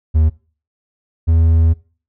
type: tone pair in turn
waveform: triangle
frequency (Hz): 78.6 / 81.77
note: D#2 / E2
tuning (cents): +18 / -13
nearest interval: minor second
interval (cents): 69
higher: second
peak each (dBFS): -7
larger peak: neither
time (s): 0.14-0.3 / 1.27-1.74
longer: second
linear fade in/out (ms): 20
effects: noise-tail reverb RT60 0.4 s tail -22 dB re dry